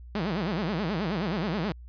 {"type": "tone with vibrato", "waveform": "sawtooth", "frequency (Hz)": 184.2, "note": "F#3", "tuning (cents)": -7, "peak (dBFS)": -23, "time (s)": [0.15, 1.72], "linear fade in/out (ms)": 2, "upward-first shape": "sine", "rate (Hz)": 9.4, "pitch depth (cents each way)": 290, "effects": ["added 60 Hz sine -42 dBFS peak until 1.88 s", "resampled to 11025 Hz"]}